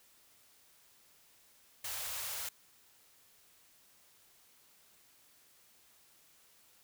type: band-stop noise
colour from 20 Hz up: white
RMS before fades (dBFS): -40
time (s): 1.84-2.49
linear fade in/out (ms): 5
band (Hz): 120 to 510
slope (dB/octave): 24
effects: white hiss -65 dBFS RMS until 6.83 s